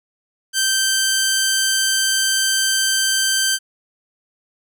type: tone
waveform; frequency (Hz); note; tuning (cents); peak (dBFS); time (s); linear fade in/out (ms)
10% pulse; 1559; G6; -10; -7; 0.53-3.59; 50
effects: none